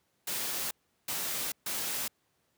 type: noise bursts at uneven times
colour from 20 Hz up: white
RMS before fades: -34 dBFS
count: 3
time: 0.27-0.71 / 1.08-1.52 / 1.66-2.08 s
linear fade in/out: 5 ms
effects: pink hiss -74 dBFS RMS until 2.57 s + high-pass 100 Hz 12 dB/octave

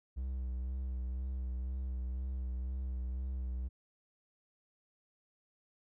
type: tone with vibrato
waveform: triangle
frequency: 63.7 Hz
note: C2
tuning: 46 cents flat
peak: -33 dBFS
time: 0.16-3.69 s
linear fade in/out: 20 ms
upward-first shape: sine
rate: 2 Hz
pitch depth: 37 cents each way
effects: none

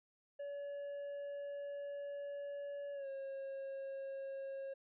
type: tone with pitch glide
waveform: triangle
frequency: 569 to 543 Hz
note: C#5 to C#5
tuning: +45 to -36 cents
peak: -40 dBFS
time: 0.39-4.74 s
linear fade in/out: 10 ms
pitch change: -81 cents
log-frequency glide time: 2.93-3.08 s
effects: resampled to 8000 Hz

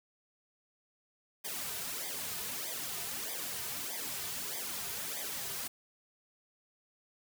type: noise with flanger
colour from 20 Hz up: white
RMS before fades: -39 dBFS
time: 1.44-5.68 s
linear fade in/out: 10 ms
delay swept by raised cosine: 0.71 to 3.71 ms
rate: 1.6 Hz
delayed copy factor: -0.9
effects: none

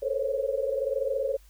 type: tone cluster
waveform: sine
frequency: 437.4 / 456.3 / 501 / 535 / 556 Hz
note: A4 / A#4 / B4 / C5 / C#5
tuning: -10 / -37 / +25 / +38 / +5 cents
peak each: -34 / -37 / -36 / -29 / -30 dBFS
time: 0.02-1.37 s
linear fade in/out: 10 ms
effects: added 50 Hz sine -52 dBFS peak until 1.49 s + white hiss -62 dBFS RMS until 1.49 s

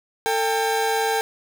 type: tone pair together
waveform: 30% pulse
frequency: 447.9 / 798 Hz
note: A4 / G5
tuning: +31 / +31 cents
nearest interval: minor seventh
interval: 1000 cents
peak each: -20 dBFS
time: 0.26-1.21 s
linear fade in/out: 0 ms
effects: none

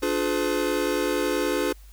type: chord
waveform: square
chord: D diminished seventh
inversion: none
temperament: just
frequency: 293.7 / 352.4 / 422.9 / 507.5 Hz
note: D4 / F4 / Ab4 / Cb5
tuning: 0 / +16 / +31 / +47 cents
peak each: -29 dBFS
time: 0.02-1.73 s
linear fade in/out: 10 ms
effects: added 50 Hz sine -44 dBFS peak until 1.92 s + white hiss -57 dBFS RMS until 1.92 s

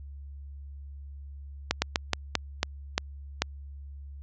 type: slowing click train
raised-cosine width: 0.2 ms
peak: -6 dBFS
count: 8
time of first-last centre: 1.71-3.42 s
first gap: 110 ms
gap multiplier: 1.26
effects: added 70 Hz sine -40 dBFS peak until 4.22 s + resampled to 16000 Hz

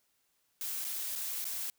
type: noise with dropouts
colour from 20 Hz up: blue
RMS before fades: -37 dBFS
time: 0.61-1.7 s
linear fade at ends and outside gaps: 1 ms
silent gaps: 0.844-0.848 / 1.154-1.158 / 1.444-1.452 s
effects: white hiss -75 dBFS RMS until 1.78 s

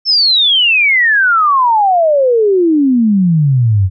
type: exponential sweep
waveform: sine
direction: down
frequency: 5400 to 90.1 Hz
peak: -7 dBFS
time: 0.05-3.9 s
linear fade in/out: 50 ms
effects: none

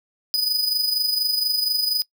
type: tone with amplitude modulation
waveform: 45% pulse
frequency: 4978 Hz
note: D#8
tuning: in tune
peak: -16 dBFS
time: 0.34-2.02 s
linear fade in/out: 0 ms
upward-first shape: sine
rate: 24.2 Hz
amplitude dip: 55%
effects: noise-tail reverb RT60 0.1 s tail -22 dB re dry

